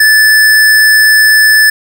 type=tone; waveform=square; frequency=1744 Hz; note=A6; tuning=16 cents flat; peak=-4 dBFS; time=0-1.7 s; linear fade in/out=5 ms; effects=7-bit